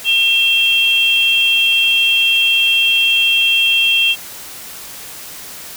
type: tone pair together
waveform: sine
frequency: 2708 / 3220 Hz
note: E7 / G7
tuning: +46 / +46 cents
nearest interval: minor third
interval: 300 cents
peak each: -13 dBFS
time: 0.04-4.16 s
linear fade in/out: 50 ms
effects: white hiss -32 dBFS RMS until 5.76 s